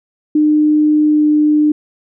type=tone with pitch glide; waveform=sine; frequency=302.8 to 301.1 Hz; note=D#4 to D4; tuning=-47 to +43 cents; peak=-8 dBFS; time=0.35-1.72 s; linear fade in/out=5 ms; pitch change=-10 cents; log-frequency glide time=1.04-1.25 s; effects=none